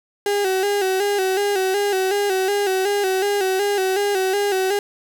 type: tone with vibrato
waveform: 35% pulse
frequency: 391.9 Hz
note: G4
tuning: in tune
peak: -16 dBFS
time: 0.26-4.79 s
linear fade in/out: 2 ms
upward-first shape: square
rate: 2.7 Hz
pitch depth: 65 cents each way
effects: 8-bit